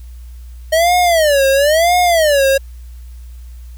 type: tone with vibrato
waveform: square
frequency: 622.3 Hz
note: D#5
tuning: in tune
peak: -10 dBFS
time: 0.72-2.58 s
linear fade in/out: 10 ms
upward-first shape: sine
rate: 0.99 Hz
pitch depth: 250 cents each way
effects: added 60 Hz sine -30 dBFS peak until 3.77 s + white hiss -52 dBFS RMS until 3.77 s